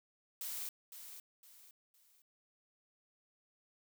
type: noise with echo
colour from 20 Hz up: blue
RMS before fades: -42 dBFS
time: 0.41-0.69 s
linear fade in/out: 2 ms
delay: 510 ms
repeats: 3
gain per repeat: -9 dB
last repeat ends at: 2.22 s
effects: none